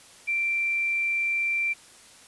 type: tone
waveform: sine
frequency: 2353 Hz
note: D7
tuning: 3 cents sharp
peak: -23 dBFS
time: 0.27-1.74 s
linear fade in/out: 20 ms
effects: white hiss -51 dBFS RMS until 2.27 s + resampled to 24000 Hz